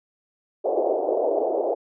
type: band-pass noise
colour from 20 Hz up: white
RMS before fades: -23 dBFS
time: 0.64-1.75 s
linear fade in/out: 20 ms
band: 350 to 700 Hz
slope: 48 dB/octave
effects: none